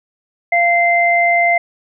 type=tone pair together; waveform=sine; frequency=691 / 2079 Hz; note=F5 / C7; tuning=-19 / -12 cents; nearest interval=octave + perfect fifth; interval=1907 cents; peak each=-13 dBFS; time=0.52-1.58 s; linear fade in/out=5 ms; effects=none